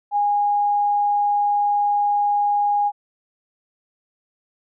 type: tone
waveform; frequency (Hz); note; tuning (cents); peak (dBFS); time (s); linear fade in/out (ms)
sine; 821; G#5; -20; -16; 0.11-2.92; 50
effects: none